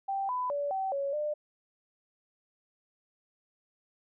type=tone with pitch steps; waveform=sine; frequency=783 / 1000 / 574 / 768 / 557 / 599 Hz; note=G5 / B5 / D5 / G5 / C#5 / D5; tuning=-2 / +21 / -40 / -36 / +8 / +34 cents; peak=-29 dBFS; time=0.08-1.34 s; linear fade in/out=10 ms; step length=210 ms; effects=none